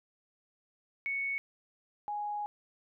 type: tone pair in turn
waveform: sine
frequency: 2217 / 830.4 Hz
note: C#7 / G#5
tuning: 0 / 0 cents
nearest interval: octave + perfect fourth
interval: 1700 cents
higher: first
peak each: -31 / -33 dBFS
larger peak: first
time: 1.06-1.38 / 2.08-2.46 s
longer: second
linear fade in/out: 0 ms
effects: none